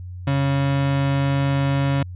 35% pulse tone, 138.59 Hz, C#3, in tune, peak -16 dBFS, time 0.27-2.03 s, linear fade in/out 5 ms, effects added 90 Hz sine -31 dBFS peak until 2.15 s + resampled to 8000 Hz

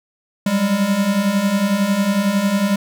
square beating tone pair, 191.5 / 202.5 Hz, G3 / G#3, -40 / -43 cents, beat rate 11 Hz, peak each -22 / -17 dBFS, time 0.46-2.76 s, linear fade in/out 5 ms, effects none

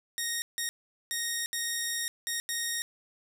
10% pulse tone bursts at uneven times, 1864.7 Hz, A#6, in tune, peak -21 dBFS, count 6, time 0.18-0.42 / 0.58-0.69 / 1.11-1.46 / 1.53-2.08 / 2.27-2.4 / 2.49-2.82 s, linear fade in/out 0 ms, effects 8-bit

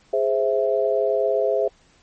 sine chord, Ab augmented, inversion none, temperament equal, 415.3 / 523.3 / 659.3 Hz, Ab4 / C5 / E5, 0 / 0 / 0 cents, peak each -22 dBFS, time 0.13-1.68 s, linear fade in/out 5 ms, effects pink hiss -57 dBFS RMS until 2.02 s + MP3 32 kbps

